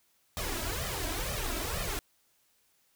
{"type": "noise with flanger", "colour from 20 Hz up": "pink", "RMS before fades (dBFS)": -34, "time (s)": [0.37, 1.99], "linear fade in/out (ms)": 0, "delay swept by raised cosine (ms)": [1.6, 3.1], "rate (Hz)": 2.1, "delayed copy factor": 1, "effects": ["white hiss -70 dBFS RMS until 2.95 s"]}